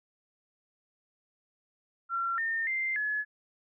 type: tone with pitch steps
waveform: sine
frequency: 1365 / 1818 / 2089 / 1703 Hz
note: F6 / A#6 / C7 / G#6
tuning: -40 / -44 / -3 / +43 cents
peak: -28 dBFS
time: 2.09-3.25 s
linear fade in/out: 50 ms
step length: 290 ms
effects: none